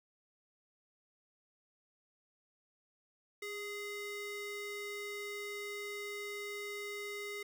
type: ring-modulated tone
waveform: square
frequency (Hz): 830.6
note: G#5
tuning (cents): 0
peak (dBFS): -38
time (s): 3.42-7.43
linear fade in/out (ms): 5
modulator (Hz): 1240
effects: none